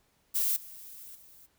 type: noise with level steps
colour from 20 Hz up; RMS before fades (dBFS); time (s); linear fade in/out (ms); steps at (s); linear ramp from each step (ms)
violet; -28 / -47 / -55; 0.34-1.47; 20; 0.56 / 1.15; 5
effects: pink hiss -70 dBFS RMS until 1.58 s